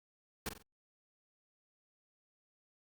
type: noise with echo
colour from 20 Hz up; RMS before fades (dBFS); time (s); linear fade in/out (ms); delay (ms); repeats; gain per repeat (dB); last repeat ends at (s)
pink; -38; 0.46-0.49; 2; 45; 3; -8; 0.625
effects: Opus 48 kbps